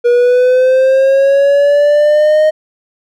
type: linear sweep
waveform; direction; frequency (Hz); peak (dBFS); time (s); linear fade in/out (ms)
triangle; up; 478.5 to 622; -4; 0.04-2.51; 20
effects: none